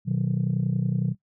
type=chord; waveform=sine; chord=B major; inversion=none; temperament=just; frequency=123.47 / 154.34 / 185.21 Hz; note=B2 / D#3 / F#3; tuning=0 / -14 / +2 cents; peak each=-25 dBFS; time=0.05-1.15 s; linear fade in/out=50 ms; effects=noise-tail reverb RT60 0.1 s tail -18 dB re dry + tanh soft clip ceiling -16 dBFS